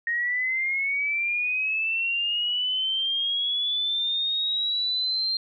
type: linear sweep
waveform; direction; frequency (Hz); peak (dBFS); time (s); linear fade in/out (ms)
sine; up; 1859 to 4186; -23; 0.07-5.37; 2
effects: none